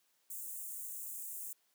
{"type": "high-pass noise", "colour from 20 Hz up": "white", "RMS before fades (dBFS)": -44, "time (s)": [0.3, 1.53], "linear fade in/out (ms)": 5, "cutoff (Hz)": 7100, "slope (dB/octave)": 48, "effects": ["white hiss -75 dBFS RMS until 1.74 s", "high-pass 200 Hz 12 dB/octave"]}